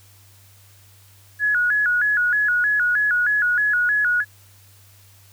sine tone with vibrato, 1568 Hz, G6, in tune, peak -16 dBFS, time 1.39-4.25 s, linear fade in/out 50 ms, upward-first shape square, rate 3.2 Hz, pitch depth 130 cents each way, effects added 98 Hz sine -50 dBFS peak until 5.32 s + white hiss -53 dBFS RMS until 5.32 s

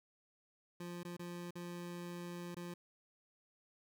25% pulse tone with dropouts, 174.61 Hz, F3, in tune, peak -40 dBFS, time 0.8-2.74 s, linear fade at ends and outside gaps 5 ms, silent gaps 1.032-1.049 / 1.168-1.193 / 1.508-1.554 / 2.547-2.566 s, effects none

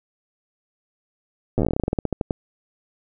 slowing click train, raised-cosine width 2 ms, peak -8 dBFS, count 21, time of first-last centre 1.58-2.308 s, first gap 8 ms, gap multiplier 1.14, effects none

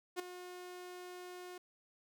sawtooth tone with ADSR envelope, 360 Hz, F#4, 47 cents flat, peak -30 dBFS, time 0.16-1.58 s, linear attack 35 ms, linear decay 7 ms, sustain -13 dB, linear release 5 ms, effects none

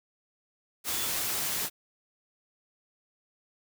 sine tone in noise, 3458 Hz, A7, 31 cents flat, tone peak -40 dBFS, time 0.9-1.1 s, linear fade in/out 50 ms, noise white, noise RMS -31 dBFS, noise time 0.84-1.7 s, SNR -12 dB, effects none

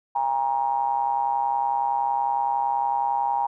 triangle ring-modulated tone, 65.41 Hz, C2, in tune, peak -16 dBFS, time 0.15-3.47 s, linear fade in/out 10 ms, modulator 874 Hz, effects none

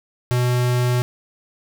square tone, 123.6 Hz, B2, 2 cents sharp, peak -17 dBFS, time 0.31-1.02 s, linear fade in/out 0 ms, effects none

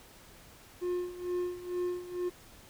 triangle tone with tremolo, 356.9 Hz, F4, 38 cents sharp, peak -27 dBFS, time 0.81-2.3 s, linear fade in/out 20 ms, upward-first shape sine, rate 2.2 Hz, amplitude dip 80%, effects pink hiss -55 dBFS RMS until 2.69 s

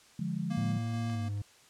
sine chord, D diminished, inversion none, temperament equal, 146.83 / 174.61 / 207.7 Hz, D3 / F3 / Ab3, 0 / 0 / 0 cents, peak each -37 / -34 / -36 dBFS, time 0.19-0.78 s, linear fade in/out 5 ms
square tone with tremolo, 233.5 Hz, A#3, 3 cents sharp, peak -36 dBFS, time 0.5-1.29 s, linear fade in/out 10 ms, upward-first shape square, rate 2.3 Hz, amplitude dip 25%
triangle tone with pitch glide, 111.2 to 101.97 Hz, A2 to G#2, +19 to -31 cents, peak -30 dBFS, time 0.57-1.42 s, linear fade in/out 5 ms, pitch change -150 cents, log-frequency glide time 1.11-1.22 s
clicks, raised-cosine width 0.2 ms, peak -32 / -40 / -42 dBFS, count 3, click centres 1.099 / 1.136 / 1.376 s
effects white hiss -59 dBFS RMS until 1.69 s + low-pass 8000 Hz 12 dB/octave

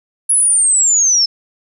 sine linear sweep, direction down, 10548 to 5220 Hz, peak -9 dBFS, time 0.29-1.26 s, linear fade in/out 10 ms, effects none

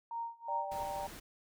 sine tone with tremolo, 928 Hz, A#5, 8 cents flat, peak -35 dBFS, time 0.11-0.83 s, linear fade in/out 2 ms, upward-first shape sine, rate 2.8 Hz, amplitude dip 95%
sine chord, G minor, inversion second, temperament equal, 587.3 / 784 / 932.3 Hz, D5 / G5 / Bb5, 0 / 0 / 0 cents, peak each -42 / -40 / -41 dBFS, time 0.48-1.07 s, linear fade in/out 5 ms
pink noise, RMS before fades -49 dBFS, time 0.71-1.2 s, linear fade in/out 10 ms
effects none

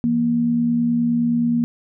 sine tone pair together, 167.8 / 237.3 Hz, E3 / A#3, +31 / +31 cents, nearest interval tritone, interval 600 cents, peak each -26 / -16 dBFS, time 0.04-1.64 s, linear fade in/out 0 ms, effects none

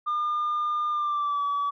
sine tone with pitch glide, 1207 to 1143.9 Hz, D6 to D6, +47 to -46 cents, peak -22 dBFS, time 0.06-1.71 s, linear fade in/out 20 ms, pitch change -93 cents, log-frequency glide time 0.9-1.43 s, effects tanh soft clip ceiling -22 dBFS

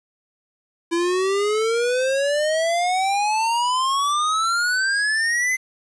square exponential sweep, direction up, 334.2 to 2067 Hz, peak -19 dBFS, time 0.91-5.57 s, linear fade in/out 20 ms, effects resampled to 22050 Hz + 8-bit

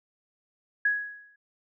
sine tone with exponential decay, 1668 Hz, G#6, 7 cents sharp, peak -19 dBFS, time 0.85-1.36 s, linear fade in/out 5 ms, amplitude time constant 110 ms, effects none

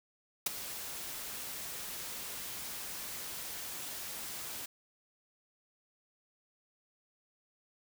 white noise with ADSR envelope, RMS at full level -29 dBFS, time 0.46-4.66 s, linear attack 6 ms, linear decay 15 ms, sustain -13 dB, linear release 6 ms, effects none

